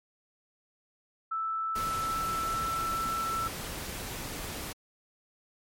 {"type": "tone with pitch glide", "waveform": "sine", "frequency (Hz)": [1318.5, 1331.5], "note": ["E6", "E6"], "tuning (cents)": [0, 17], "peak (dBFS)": -29, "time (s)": [1.31, 3.48], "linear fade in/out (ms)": 10, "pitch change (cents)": 17, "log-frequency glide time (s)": [1.69, 2.81]}
{"type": "noise", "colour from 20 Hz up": "pink", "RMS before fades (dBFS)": -38, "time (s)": [1.75, 4.73], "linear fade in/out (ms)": 10}
{"effects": ["MP3 64 kbps"]}